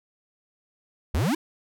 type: exponential sweep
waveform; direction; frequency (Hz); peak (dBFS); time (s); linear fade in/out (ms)
square; up; 61.9 to 348.1; -22; 1.14-1.35; 5
effects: none